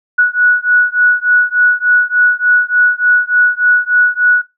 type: beating tone pair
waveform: sine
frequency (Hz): 1467 / 1470.4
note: F#6 / F#6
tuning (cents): -15 / -11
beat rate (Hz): 3.4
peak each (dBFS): -11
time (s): 0.18-4.42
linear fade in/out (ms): 10
effects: noise-tail reverb RT60 0.2 s tail -17 dB re dry